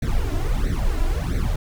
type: noise with flanger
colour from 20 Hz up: brown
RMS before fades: -21 dBFS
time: 0.02-1.56 s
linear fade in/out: 5 ms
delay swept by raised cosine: 0.49 to 2.99 ms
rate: 1.5 Hz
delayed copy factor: +0.95
effects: none